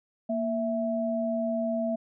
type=tone pair together; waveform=sine; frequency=233.1 / 659.3 Hz; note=A#3 / E5; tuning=0 / 0 cents; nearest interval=octave + tritone; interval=1800 cents; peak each=-29 / -28 dBFS; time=0.29-1.96 s; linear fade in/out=10 ms; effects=none